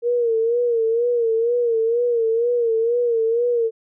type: tone with vibrato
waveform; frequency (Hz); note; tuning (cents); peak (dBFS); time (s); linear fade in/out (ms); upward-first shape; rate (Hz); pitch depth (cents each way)
sine; 466.2; A#4; 0; -16; 0.02-3.71; 50; sine; 2.1; 73
effects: none